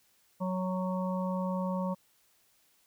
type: harmonic tone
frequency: 185 Hz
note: F#3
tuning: in tune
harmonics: 1 / 3 / 5 / 6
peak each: -31 / -36 / -39 / -42 dBFS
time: 0.4-1.95 s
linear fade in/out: 20 ms
effects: white hiss -68 dBFS RMS until 2.86 s